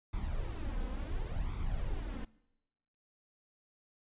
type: noise with flanger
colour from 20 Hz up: brown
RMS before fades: -36 dBFS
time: 0.13-2.25 s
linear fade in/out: 5 ms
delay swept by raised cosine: 0.85 to 3.95 ms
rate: 0.7 Hz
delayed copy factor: +0.65
effects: noise-tail reverb RT60 0.9 s tail -21 dB re dry + resampled to 8000 Hz